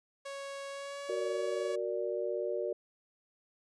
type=tone with pitch glide; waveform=sawtooth; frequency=554.4 to 564.4 Hz; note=C#5 to C#5; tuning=0 to +31 cents; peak=-36 dBFS; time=0.25-1.76 s; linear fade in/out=10 ms; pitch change=+31 cents; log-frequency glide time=0.69-1.01 s
type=chord; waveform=sine; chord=Gb augmented; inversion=none; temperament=equal; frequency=370 / 466.2 / 587.3 Hz; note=Gb4 / Bb4 / D5; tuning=0 / 0 / 0 cents; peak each=-36 dBFS; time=1.09-2.73 s; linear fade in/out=5 ms
effects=resampled to 22050 Hz